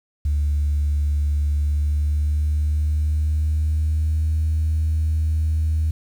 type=tone with pitch glide; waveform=sine; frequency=73.3 to 78.56 Hz; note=D2 to D#2; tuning=-3 to +17 cents; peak=-16 dBFS; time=0.25-5.91 s; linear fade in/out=5 ms; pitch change=+120 cents; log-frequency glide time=1.51-4.38 s; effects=tanh soft clip ceiling -14 dBFS + 8-bit